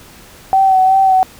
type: tone with vibrato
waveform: sine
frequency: 762 Hz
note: G5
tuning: 49 cents flat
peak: -7 dBFS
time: 0.53-1.23 s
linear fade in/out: 0 ms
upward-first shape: sine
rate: 2.7 Hz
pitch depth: 28 cents each way
effects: pink hiss -40 dBFS RMS until 1.39 s